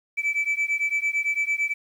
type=beating tone pair; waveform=sine; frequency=2307 / 2315.9 Hz; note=D7 / D7; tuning=-31 / -25 cents; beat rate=8.9 Hz; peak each=-23 / -23 dBFS; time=0.17-1.74 s; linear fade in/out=20 ms; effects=tanh soft clip ceiling -19 dBFS + 9-bit